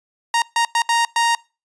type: tone bursts at uneven times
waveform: sawtooth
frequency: 932.3 Hz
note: A#5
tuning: in tune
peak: -11 dBFS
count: 5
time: 0.34-0.42 / 0.56-0.65 / 0.75-0.82 / 0.89-1.05 / 1.16-1.35 s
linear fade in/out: 2 ms
effects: noise-tail reverb RT60 0.3 s tail -24 dB re dry + resampled to 22050 Hz